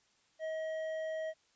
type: tone with hard clipping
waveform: sine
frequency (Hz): 635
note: D#5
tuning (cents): +35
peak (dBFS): -37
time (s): 0.39-1.34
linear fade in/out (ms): 50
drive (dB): 7
effects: white hiss -71 dBFS RMS until 1.55 s + resampled to 16000 Hz